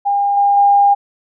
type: tone with level steps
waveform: sine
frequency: 806 Hz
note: G5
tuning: 48 cents sharp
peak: -12 / -9 / -7 dBFS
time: 0.05-0.95 s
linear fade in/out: 20 ms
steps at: 0.37 / 0.57 s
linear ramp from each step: 2 ms
effects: none